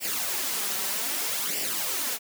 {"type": "noise with flanger", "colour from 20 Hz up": "white", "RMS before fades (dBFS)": -29, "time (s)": [0, 2.19], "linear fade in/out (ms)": 50, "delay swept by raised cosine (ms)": [0.38, 5.28], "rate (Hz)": 0.63, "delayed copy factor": 0.6, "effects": ["high-pass 200 Hz 12 dB/octave"]}